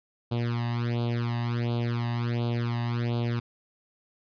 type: tone with flanger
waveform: sawtooth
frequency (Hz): 118.7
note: A#2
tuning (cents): +32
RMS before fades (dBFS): -28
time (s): 0.31-3.4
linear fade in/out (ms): 10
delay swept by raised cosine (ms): 0.26 to 1.08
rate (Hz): 1.4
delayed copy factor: +1
effects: resampled to 11025 Hz